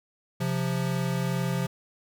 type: tone pair together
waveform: square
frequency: 132.51 / 174.9 Hz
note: C3 / F3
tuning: +22 / +3 cents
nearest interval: perfect fourth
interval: 481 cents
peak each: -29 / -29 dBFS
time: 0.4-1.67 s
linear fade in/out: 10 ms
effects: none